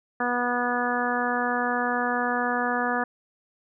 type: harmonic tone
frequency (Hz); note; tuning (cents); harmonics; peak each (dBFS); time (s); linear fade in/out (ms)
244.2; B3; -19; 1 / 2 / 3 / 4 / 5 / 6 / 7; -30 / -31 / -29 / -32 / -31 / -32 / -30; 0.2-3.04; 5
effects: none